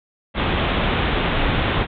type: low-pass noise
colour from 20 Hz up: pink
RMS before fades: -20 dBFS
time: 0.34-1.87 s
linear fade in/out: 50 ms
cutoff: 3700 Hz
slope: 96 dB/octave
effects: none